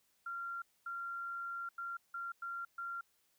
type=tone bursts at uneven times; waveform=sine; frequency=1381 Hz; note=F6; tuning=20 cents flat; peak=-39 dBFS; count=6; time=0.26-0.62 / 0.86-1.69 / 1.78-1.97 / 2.14-2.32 / 2.42-2.65 / 2.78-3.01 s; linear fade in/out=5 ms; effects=white hiss -75 dBFS RMS until 3.38 s